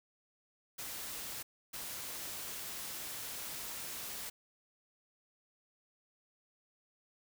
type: noise bursts at uneven times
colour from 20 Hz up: white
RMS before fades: -43 dBFS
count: 2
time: 0.78-1.43 / 1.73-4.3 s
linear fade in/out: 10 ms
effects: none